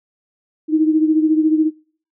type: beating tone pair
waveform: sine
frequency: 311.1 / 325.1 Hz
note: D#4 / E4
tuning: 0 / -24 cents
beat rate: 14 Hz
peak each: -13 / -19 dBFS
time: 0.68-1.71 s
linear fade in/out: 50 ms
effects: noise-tail reverb RT60 0.5 s tail -26 dB re dry